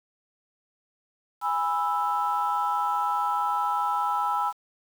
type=chord; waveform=sine; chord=E major; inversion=first; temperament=just; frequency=824.1 / 988.9 / 1318.5 Hz; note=G#5 / B5 / E6; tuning=-14 / +2 / 0 cents; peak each=-27 dBFS; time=1.41-4.53 s; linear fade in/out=50 ms; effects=tanh soft clip ceiling -15 dBFS + 8-bit